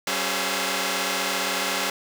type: tone cluster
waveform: 5% pulse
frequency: 190.7 / 276.4 / 422 / 520 / 682 Hz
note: G3 / C#4 / G#4 / C5 / F5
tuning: -47 / -5 / +28 / -11 / -41 cents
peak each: -19 dBFS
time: 0.07-1.9 s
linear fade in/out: 2 ms
effects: none